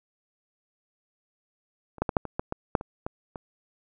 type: clicks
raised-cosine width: 1 ms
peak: -29 / -10 / -12 / -6 / -20 / -13 / -15 / -6 / -22 / -17 / -22 dBFS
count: 11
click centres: 1.983 / 2.02 / 2.092 / 2.168 / 2.253 / 2.395 / 2.524 / 2.752 / 2.811 / 3.065 / 3.358 s
effects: none